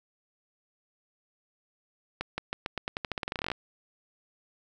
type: accelerating click train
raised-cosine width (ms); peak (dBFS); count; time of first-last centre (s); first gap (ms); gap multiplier
0.3; -15; 21; 2.21-3.517; 170; 0.88
effects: none